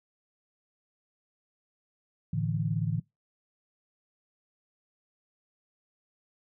sine chord, A suspended fourth, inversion none, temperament equal, 110 / 146.83 / 164.81 Hz, A2 / D3 / E3, 0 / 0 / 0 cents, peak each -31 dBFS, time 2.33-3 s, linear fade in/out 5 ms, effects noise-tail reverb RT60 0.2 s tail -24 dB re dry

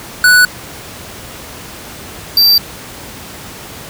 square tone pair in turn, 1480 / 4681 Hz, F#6 / D8, 0 / -7 cents, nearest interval octave + minor sixth, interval 1993 cents, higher second, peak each -5 / -6 dBFS, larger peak first, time 0.24-0.45 / 2.37-2.58 s, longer neither, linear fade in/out 2 ms, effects pink hiss -30 dBFS RMS until 3.89 s + high-pass 60 Hz 12 dB/octave

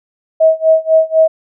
sine tone with tremolo, 640 Hz, D#5, 49 cents sharp, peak -4 dBFS, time 0.4-1.28 s, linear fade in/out 10 ms, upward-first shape sine, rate 4 Hz, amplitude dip 95%, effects none

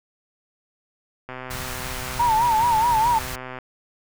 click train, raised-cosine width 0.5 ms, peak -19 dBFS, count 295, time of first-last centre 1.29-3.587 s, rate 128 Hz
pink band-stop noise, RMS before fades -32 dBFS, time 1.5-3.36 s, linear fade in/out 10 ms, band 170 to 960 Hz, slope 24 dB/octave
sine tone with vibrato, 916 Hz, A#5, 31 cents flat, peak -16 dBFS, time 2.19-3.19 s, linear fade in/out 10 ms, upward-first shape sine, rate 4.7 Hz, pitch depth 100 cents each way
effects none

